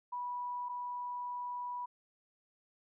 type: tone pair in turn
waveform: sine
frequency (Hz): 980 / 980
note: B5 / B5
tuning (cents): -14 / -14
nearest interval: unison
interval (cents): 0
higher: neither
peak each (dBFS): -36 / -37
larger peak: first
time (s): 0.12-0.69 / 0.69-1.86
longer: second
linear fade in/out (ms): 10
effects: none